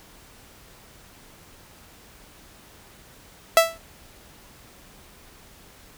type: tone with exponential decay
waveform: sawtooth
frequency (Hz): 660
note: E5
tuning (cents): +2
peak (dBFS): -5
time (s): 3.57-3.78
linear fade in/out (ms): 1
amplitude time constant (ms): 45
effects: pink hiss -50 dBFS RMS until 5.97 s